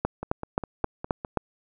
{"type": "two click trains", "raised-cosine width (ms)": 1, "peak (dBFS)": [-18, -9], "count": [6, 6], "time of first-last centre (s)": [[0.23, 1.248], [0.05, 1.373]], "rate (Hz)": [4.91, 3.78], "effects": []}